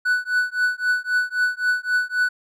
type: tone with tremolo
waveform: triangle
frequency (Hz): 1486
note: F#6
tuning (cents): +7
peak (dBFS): -13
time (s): 0.05-2.29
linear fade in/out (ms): 10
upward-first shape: triangle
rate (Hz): 3.8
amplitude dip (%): 100
effects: none